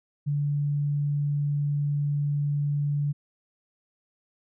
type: tone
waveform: sine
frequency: 144.9 Hz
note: D3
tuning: 23 cents flat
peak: -23 dBFS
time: 0.26-3.13 s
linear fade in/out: 20 ms
effects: none